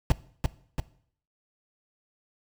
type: noise with echo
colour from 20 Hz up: brown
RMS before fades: -19 dBFS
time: 0.1-0.12 s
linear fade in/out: 0 ms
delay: 340 ms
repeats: 2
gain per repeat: -4 dB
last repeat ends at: 0.8 s
effects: noise-tail reverb RT60 0.6 s tail -19 dB re dry